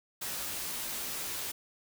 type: noise with comb filter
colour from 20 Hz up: white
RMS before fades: -37 dBFS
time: 0.21-1.52 s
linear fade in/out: 10 ms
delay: 15 ms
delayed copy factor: -0.55
effects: none